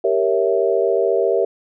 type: chord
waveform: sine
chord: G diminished seventh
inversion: none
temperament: equal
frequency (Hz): 392 / 466.2 / 554.4 / 659.3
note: G4 / Bb4 / Db5 / Fb5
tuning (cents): 0 / 0 / 0 / 0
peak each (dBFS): -19 / -19 / -22 / -21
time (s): 0.04-1.45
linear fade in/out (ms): 5
effects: none